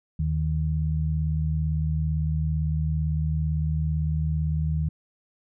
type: tone pair together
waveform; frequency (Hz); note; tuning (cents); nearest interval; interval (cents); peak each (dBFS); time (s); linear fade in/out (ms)
sine; 77.73 / 155.56; D#2 / D#3; -1 / 0; octave; 1201; -25; 0.19-4.89; 5
effects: none